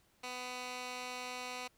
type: tone with band-pass filter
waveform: 15% pulse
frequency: 249.8 Hz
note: B3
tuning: 20 cents sharp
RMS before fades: -43 dBFS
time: 0.23-1.68 s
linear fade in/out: 10 ms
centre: 3200 Hz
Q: 0.58
effects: pink hiss -71 dBFS RMS until 1.77 s